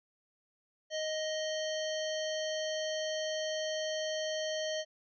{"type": "harmonic tone", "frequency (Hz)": 624, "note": "D#5", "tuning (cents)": 5, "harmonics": [1, 3, 5, 7, 9, 10], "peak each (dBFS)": [-34, -43, -41, -45, -48, -48], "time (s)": [0.9, 4.85], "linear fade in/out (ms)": 50, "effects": []}